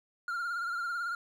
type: tone with vibrato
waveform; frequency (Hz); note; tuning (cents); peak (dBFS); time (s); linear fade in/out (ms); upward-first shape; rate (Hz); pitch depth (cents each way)
triangle; 1396.9; F6; 0; -30; 0.28-1.15; 2; triangle; 18; 64
effects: none